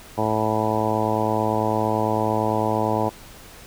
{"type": "harmonic tone", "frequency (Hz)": 108.9, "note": "A2", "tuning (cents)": -17, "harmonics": [1, 2, 3, 4, 5, 6, 7, 8, 9], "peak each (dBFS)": [-28, -28, -28, -28, -28, -28, -28, -28, -28], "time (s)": [0.17, 3.1], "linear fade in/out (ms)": 20, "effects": ["pink hiss -44 dBFS RMS until 3.66 s"]}